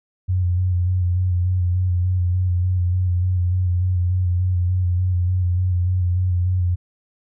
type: tone with vibrato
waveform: sine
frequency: 90.3 Hz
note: F#2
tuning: 42 cents flat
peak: -16 dBFS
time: 0.28-6.76 s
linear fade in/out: 20 ms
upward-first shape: square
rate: 3.4 Hz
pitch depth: 29 cents each way
effects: none